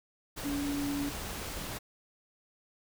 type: tone in noise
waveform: sine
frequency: 285 Hz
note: C#4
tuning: 48 cents sharp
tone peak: -31 dBFS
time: 0.44-1.1 s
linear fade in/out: 20 ms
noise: pink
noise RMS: -39 dBFS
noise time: 0.36-1.79 s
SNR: +5 dB
effects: none